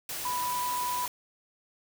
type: tone in noise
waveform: sine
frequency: 987.8 Hz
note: B5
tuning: in tune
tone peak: -29 dBFS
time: 0.25-1.06 s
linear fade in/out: 2 ms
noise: white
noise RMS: -36 dBFS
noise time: 0.09-1.08 s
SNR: +4 dB
effects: none